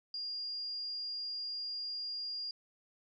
sine tone, 4821 Hz, D8, 45 cents sharp, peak -37 dBFS, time 0.14-2.51 s, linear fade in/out 2 ms, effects none

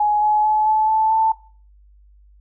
sine tone with pitch steps, 838 / 847.2 / 856.6 / 866 / 875.6 / 885.3 Hz, G#5 / G#5 / A5 / A5 / A5 / A5, +15 / +34 / -47 / -28 / -9 / +10 cents, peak -14 dBFS, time 0-1.32 s, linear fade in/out 5 ms, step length 220 ms, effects noise-tail reverb RT60 0.4 s tail -17 dB re dry + added 50 Hz sine -47 dBFS peak until 2.4 s

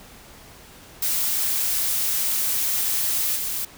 blue noise with level steps, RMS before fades -23 / -27 dBFS, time 1.02-3.65 s, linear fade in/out 5 ms, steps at 3.35 s, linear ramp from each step 20 ms, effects pink hiss -46 dBFS RMS until 3.77 s

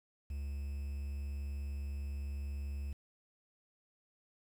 triangle tone with quantisation, 70.4 Hz, C#2, 27 cents sharp, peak -35 dBFS, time 0.3-2.93 s, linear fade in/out 5 ms, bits 10, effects none

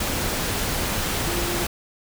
sine tone in noise, 347 Hz, F4, 11 cents flat, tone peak -29 dBFS, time 1.27-1.64 s, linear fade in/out 5 ms, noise pink, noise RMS -25 dBFS, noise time 0-1.67 s, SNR -7 dB, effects none

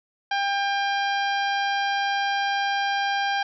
harmonic tone, 798 Hz, G5, 31 cents sharp, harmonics 1 / 2 / 3 / 4 / 5 / 6 / 7, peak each -24 / -27 / -34 / -33 / -40 / -38 / -42 dBFS, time 0.31-3.43 s, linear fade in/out 5 ms, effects none

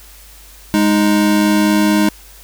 square tone pair together, 206.9 / 311.1 Hz, G#3 / D#4, -6 / 0 cents, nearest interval perfect fifth, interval 706 cents, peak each -14 dBFS, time 0.74-2.09 s, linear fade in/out 0 ms, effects added 50 Hz sine -41 dBFS peak until 2.43 s + white hiss -42 dBFS RMS until 2.43 s

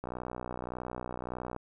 click train, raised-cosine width 1 ms, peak -23 dBFS, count 95, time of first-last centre 0.04-1.564 s, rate 61.7 Hz, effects none

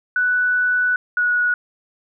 sine tone pair in turn, 1485 / 1461.2 Hz, F#6 / F#6, +6 / -22 cents, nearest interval unison, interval 28 cents, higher first, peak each -15 dBFS, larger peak neither, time 0.16-0.96 / 1.17-1.54 s, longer first, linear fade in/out 2 ms, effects none

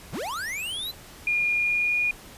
square linear sweep, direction up, 59.7 to 4100 Hz, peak -30 dBFS, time 0.12-0.92 s, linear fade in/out 20 ms
sine tone with pitch glide, 2423 to 2440 Hz, D#7 to D#7, -47 to -34 cents, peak -21 dBFS, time 1.27-2.11 s, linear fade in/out 2 ms, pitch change +13 cents, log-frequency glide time 1.59-1.99 s
effects pink hiss -46 dBFS RMS until 2.37 s + resampled to 32000 Hz

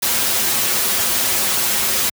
white noise with comb filter, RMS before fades -18 dBFS, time 0.02-2.1 s, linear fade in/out 10 ms, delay 6.7 ms, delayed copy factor -0.75, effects high-pass 80 Hz 12 dB/octave

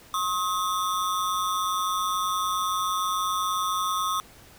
square ring-modulated tone, 1174.7 Hz, D6, in tune, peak -22 dBFS, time 0.14-4.2 s, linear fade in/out 0 ms, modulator 94.8 Hz, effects pink hiss -51 dBFS RMS until 4.58 s

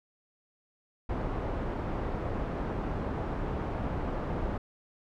pink low-pass noise, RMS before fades -33 dBFS, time 1.09-4.58 s, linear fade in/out 5 ms, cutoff 1000 Hz, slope 12 dB/octave, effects none

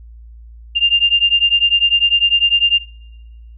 sine beating tone pair, 2794 / 2804 Hz, F7 / F7, 0 / +6 cents, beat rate 10 Hz, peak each -14 dBFS, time 0.75-2.79 s, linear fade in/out 20 ms, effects noise-tail reverb RT60 1.0 s tail -21 dB re dry + added 57 Hz sine -35 dBFS peak until 3.57 s

